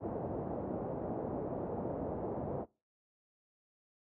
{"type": "low-pass noise", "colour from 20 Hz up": "white", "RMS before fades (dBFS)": -38, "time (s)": [0, 2.66], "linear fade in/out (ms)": 50, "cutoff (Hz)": 660, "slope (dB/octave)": 24, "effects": ["noise-tail reverb RT60 0.3 s tail -23 dB re dry", "high-pass 80 Hz 12 dB/octave"]}